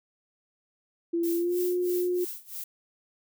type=tone with pitch glide; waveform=sine; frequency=338.6 to 357.9 Hz; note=E4 to F4; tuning=+46 to +42 cents; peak=-24 dBFS; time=1.13-2.25 s; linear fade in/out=10 ms; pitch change=+96 cents; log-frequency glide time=1.33-1.58 s
type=noise with tremolo; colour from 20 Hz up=violet; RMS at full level=-36 dBFS; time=1.23-2.64 s; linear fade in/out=5 ms; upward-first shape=sine; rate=3.1 Hz; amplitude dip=90%
effects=none